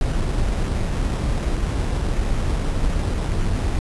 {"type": "noise with sample-and-hold", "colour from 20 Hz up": "brown", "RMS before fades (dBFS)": -21, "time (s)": [0.01, 3.79], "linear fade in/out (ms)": 2, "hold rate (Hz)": 4410, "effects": ["resampled to 24000 Hz"]}